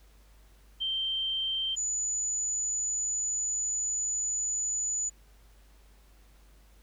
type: tone pair in turn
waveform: sine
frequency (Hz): 3136 / 6947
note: G7 / A8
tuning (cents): 0 / -23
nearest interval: octave + major second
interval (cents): 1377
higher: second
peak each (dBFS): -28 / -28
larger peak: neither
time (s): 0.8-1.76 / 1.76-5.1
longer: second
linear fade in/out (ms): 20
effects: added 50 Hz sine -55 dBFS peak until 6.82 s + pink hiss -64 dBFS RMS until 6.82 s